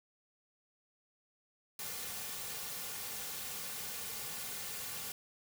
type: noise with comb filter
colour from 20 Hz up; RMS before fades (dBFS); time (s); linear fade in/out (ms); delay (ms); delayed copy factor
white; -42; 1.79-5.12; 2; 3.1; -0.65
effects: none